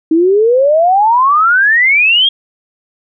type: exponential sweep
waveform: sine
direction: up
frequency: 312.3 to 3300 Hz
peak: -6 dBFS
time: 0.11-2.29 s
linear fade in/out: 5 ms
effects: none